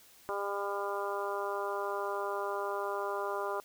harmonic tone, 200.7 Hz, G3, 41 cents sharp, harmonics 2 / 3 / 4 / 5 / 6 / 7, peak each -37 / -39 / -41 / -39 / -40 / -44 dBFS, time 0.29-3.6 s, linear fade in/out 0 ms, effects white hiss -59 dBFS RMS until 3.64 s

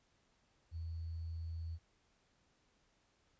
sine tone with sample-and-hold, 82.41 Hz, E2, in tune, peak -40 dBFS, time 0.71-1.79 s, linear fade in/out 50 ms, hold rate 4410 Hz, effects pink hiss -75 dBFS RMS until 3.39 s + resampled to 16000 Hz

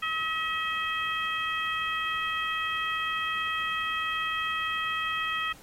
harmonic tone, 640 Hz, D#5, 49 cents sharp, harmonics 2 / 3 / 4 / 5, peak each -31 / -33 / -34 / -35 dBFS, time 0.02-5.53 s, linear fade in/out 10 ms, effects pink hiss -53 dBFS RMS until 5.62 s + AAC 48 kbps

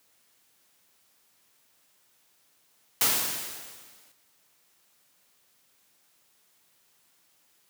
white noise with exponential decay, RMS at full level -21 dBFS, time 3.01-4.12 s, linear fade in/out 2 ms, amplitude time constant 240 ms, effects white hiss -66 dBFS RMS until 7.69 s + high-pass 100 Hz 12 dB/octave

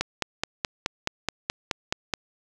click train, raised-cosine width 0.2 ms, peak -7 dBFS, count 11, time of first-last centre 0.01-2.138 s, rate 4.7 Hz, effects none

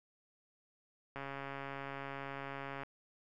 click train, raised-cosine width 0.5 ms, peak -28 dBFS, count 232, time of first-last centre 1.16-2.834 s, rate 138 Hz, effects none

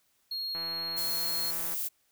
triangle tone, 4278 Hz, C8, 38 cents sharp, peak -31 dBFS, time 0.31-1.51 s, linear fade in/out 5 ms
click train, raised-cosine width 0.5 ms, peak -30 dBFS, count 198, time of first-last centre 0.55-1.737 s, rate 166 Hz
violet noise, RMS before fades -33 dBFS, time 0.96-1.89 s, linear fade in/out 20 ms
effects white hiss -71 dBFS RMS until 2.11 s

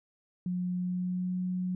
sine tone with pitch glide, 180 to 182.41 Hz, F#3 to F#3, -47 to -24 cents, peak -29 dBFS, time 0.46-1.75 s, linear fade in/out 2 ms, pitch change +23 cents, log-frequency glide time 0.75-1.38 s, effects none

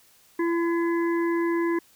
harmonic tone, 338.2 Hz, E4, 44 cents sharp, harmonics 1 / 3 / 5 / 6, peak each -22 / -32 / -36 / -38 dBFS, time 0.39-1.79 s, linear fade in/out 5 ms, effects white hiss -58 dBFS RMS until 1.95 s

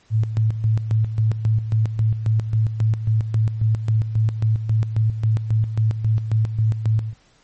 sine tone with tremolo, 110 Hz, A2, in tune, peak -14 dBFS, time 0.1-7.14 s, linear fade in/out 50 ms, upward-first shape square, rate 3.7 Hz, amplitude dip 65%, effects pink hiss -57 dBFS RMS until 7.43 s + MP3 32 kbps

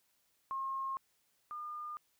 sine tone pair in turn, 1074 / 1210.7 Hz, C6 / D#6, +45 / -48 cents, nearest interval major second, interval 207 cents, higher second, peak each -35 / -40 dBFS, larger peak first, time 0.51-0.97 / 1.51-1.97 s, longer neither, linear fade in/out 0 ms, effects white hiss -75 dBFS RMS until 2.19 s

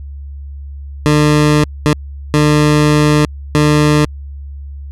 20% pulse tone bursts at uneven times, 150 Hz, D3, 37 cents sharp, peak -3 dBFS, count 4, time 1.06-1.64 / 1.86-1.93 / 2.34-3.25 / 3.55-4.05 s, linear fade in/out 0 ms, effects added 70 Hz sine -25 dBFS peak until 4.91 s + low-pass 9000 Hz 12 dB/octave

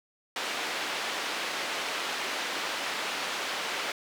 white band-pass noise, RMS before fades -33 dBFS, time 0.36-3.92 s, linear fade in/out 2 ms, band 350 to 3200 Hz, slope 12 dB/octave, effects none

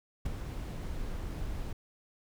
brown noise with ADSR envelope, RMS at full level -27 dBFS, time 0.25-1.73 s, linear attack 13 ms, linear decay 6 ms, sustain -10 dB, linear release 6 ms, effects none

